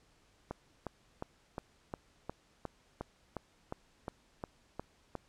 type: click train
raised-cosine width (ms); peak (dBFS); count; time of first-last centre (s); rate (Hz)
1; -24; 14; 0.51-5.153; 2.8
effects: pink hiss -68 dBFS RMS until 5.28 s + low-pass 8000 Hz 12 dB/octave